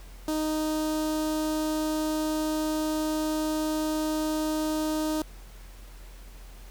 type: tone with notch filter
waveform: sawtooth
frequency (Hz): 310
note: D#4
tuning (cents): -6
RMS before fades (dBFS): -28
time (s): 0.28-5.22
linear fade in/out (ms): 2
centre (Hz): 2100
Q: 0.89
effects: added 43 Hz sine -43 dBFS peak until 6.7 s + pink hiss -53 dBFS RMS until 6.7 s